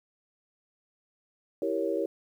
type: chord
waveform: sine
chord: E diminished seventh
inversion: none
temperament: equal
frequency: 329.6 / 392 / 466.2 / 554.4 Hz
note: E4 / G4 / Bb4 / Db5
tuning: 0 / 0 / 0 / 0 cents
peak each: -32 dBFS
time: 1.62-2.06 s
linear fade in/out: 2 ms
effects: 10-bit